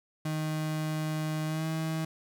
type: tone with pitch glide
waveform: 35% pulse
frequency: 155.56 to 159.84 Hz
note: D#3 to D#3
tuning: 0 to +47 cents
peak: -28 dBFS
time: 0.25-2.05 s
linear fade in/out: 5 ms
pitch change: +47 cents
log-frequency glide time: 1.46-1.66 s
effects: none